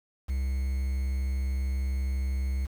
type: tone with quantisation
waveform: triangle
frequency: 66.3 Hz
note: C2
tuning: 23 cents sharp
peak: -24 dBFS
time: 0.28-2.67 s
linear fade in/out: 20 ms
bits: 8
effects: none